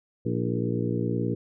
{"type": "harmonic tone with a mistuned harmonic", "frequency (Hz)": 59.1, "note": "A#1", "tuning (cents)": 24, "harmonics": [2, 3, 4, 5, 6, 7, 8], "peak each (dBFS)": [-29, -31, -32, -33, -34, -34, -35], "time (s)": [0.25, 1.35], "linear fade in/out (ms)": 10, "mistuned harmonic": 6, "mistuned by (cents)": -53, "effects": []}